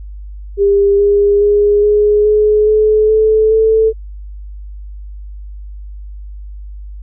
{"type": "tone with pitch steps", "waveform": "sine", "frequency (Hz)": [400.8, 406.4, 412.1, 417.8, 423.7, 429.6, 435.6, 441.6], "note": ["G4", "G#4", "G#4", "G#4", "G#4", "A4", "A4", "A4"], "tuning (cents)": [38, -38, -13, 10, 35, -41, -17, 6], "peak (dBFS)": -7, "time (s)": [0.57, 3.93], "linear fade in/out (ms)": 50, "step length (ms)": 420, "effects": ["added 50 Hz sine -26 dBFS peak until 7.02 s"]}